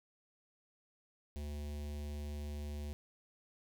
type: tone with notch filter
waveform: square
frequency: 73.42 Hz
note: D2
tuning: in tune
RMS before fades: -42 dBFS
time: 1.36-2.93 s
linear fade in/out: 0 ms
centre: 1300 Hz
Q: 0.79
effects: none